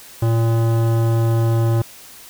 sine tone with hard clipping, 114.4 Hz, A#2, 32 cents flat, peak -16 dBFS, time 0.22-1.82 s, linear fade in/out 5 ms, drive 16 dB, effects white hiss -41 dBFS RMS until 2.29 s

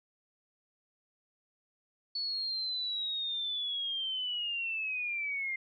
sine linear sweep, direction down, 4435 to 2093 Hz, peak -32 dBFS, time 2.15-5.56 s, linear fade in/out 5 ms, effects none

